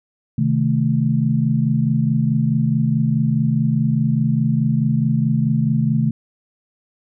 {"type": "chord", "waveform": "sine", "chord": "A diminished", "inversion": "first", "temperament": "equal", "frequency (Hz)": [130.81, 155.56, 220], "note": ["C3", "Eb3", "A3"], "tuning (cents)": [0, 0, 0], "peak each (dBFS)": -19, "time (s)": [0.38, 6.11], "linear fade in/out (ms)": 5, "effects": []}